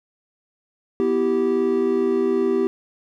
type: chord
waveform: triangle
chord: E minor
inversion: second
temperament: equal with one note detuned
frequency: 246.9 / 329.6 / 389.1 Hz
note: B3 / E4 / G4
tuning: 0 / 0 / -13 cents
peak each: -22 / -23 / -17 dBFS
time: 1-2.67 s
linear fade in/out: 0 ms
effects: none